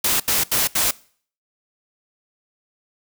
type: noise bursts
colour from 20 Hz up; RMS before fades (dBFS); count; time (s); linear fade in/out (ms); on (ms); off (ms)
white; -19; 4; 0.04-0.911; 5; 160; 77
effects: noise-tail reverb RT60 0.5 s tail -22 dB re dry